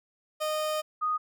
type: tone pair in turn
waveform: 30% pulse / sine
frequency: 616 / 1240.9 Hz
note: D#5 / D#6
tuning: -17 / -5 cents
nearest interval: octave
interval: 1212 cents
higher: second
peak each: -25 dBFS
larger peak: neither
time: 0.4-0.82 / 1.01-1.18 s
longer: first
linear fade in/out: 20 ms
effects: none